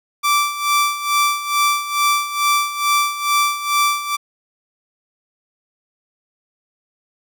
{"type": "tone with tremolo", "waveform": "sawtooth", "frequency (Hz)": 1168, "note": "D6", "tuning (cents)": -10, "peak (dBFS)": -9, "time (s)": [0.23, 4.17], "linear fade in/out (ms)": 20, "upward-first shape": "sine", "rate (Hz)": 2.3, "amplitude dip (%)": 75, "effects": []}